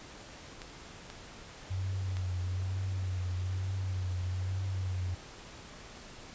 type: clicks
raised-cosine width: 0.2 ms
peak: -26 dBFS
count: 3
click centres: 0.618 / 1.101 / 2.169 s
type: tone with vibrato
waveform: sine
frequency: 92.9 Hz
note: F#2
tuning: 7 cents sharp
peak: -31 dBFS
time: 1.7-5.15 s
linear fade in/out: 10 ms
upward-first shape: triangle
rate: 1.1 Hz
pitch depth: 53 cents each way
effects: pink hiss -49 dBFS RMS until 6.34 s + resampled to 16000 Hz